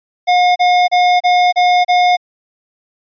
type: tone bursts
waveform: square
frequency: 718 Hz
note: F5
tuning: 48 cents sharp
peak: -9 dBFS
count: 6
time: 0.27-2.17 s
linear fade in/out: 20 ms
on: 290 ms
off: 32 ms
effects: resampled to 11025 Hz